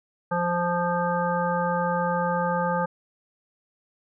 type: harmonic tone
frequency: 174.61 Hz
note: F3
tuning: in tune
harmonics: 1 / 3 / 5 / 7 / 9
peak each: -28 / -27 / -27 / -30 / -33 dBFS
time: 0.31-2.86 s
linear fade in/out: 10 ms
effects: none